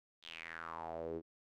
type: tone with band-pass filter sweep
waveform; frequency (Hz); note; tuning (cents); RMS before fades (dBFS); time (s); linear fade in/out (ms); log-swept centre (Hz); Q
sawtooth; 82.41; E2; 0; -45; 0.22-1.22; 50; 3600 to 340; 5
effects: none